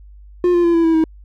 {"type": "tone with pitch steps", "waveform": "triangle", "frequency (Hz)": [355.4, 347.9, 340.5, 333.3, 326.3, 319.4], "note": ["F4", "F4", "F4", "E4", "E4", "D#4"], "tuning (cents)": [30, -7, -44, 19, -18, 45], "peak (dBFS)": -9, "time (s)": [0.44, 1.04], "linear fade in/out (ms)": 2, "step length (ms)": 100, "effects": ["added 50 Hz sine -38 dBFS peak until 1.24 s"]}